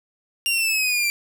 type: exponential sweep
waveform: sawtooth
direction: down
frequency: 2800 to 2345 Hz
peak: -16 dBFS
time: 0.46-1.1 s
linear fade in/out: 0 ms
effects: none